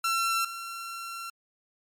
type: tone pair in turn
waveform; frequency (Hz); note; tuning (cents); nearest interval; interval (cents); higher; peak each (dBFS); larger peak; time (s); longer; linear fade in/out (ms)
sawtooth; 1351 / 1361.2; E6 / F6; +42 / -45; unison; 13; second; -21 / -32; first; 0.04-0.45 / 0.45-1.3; second; 5
effects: MP3 64 kbps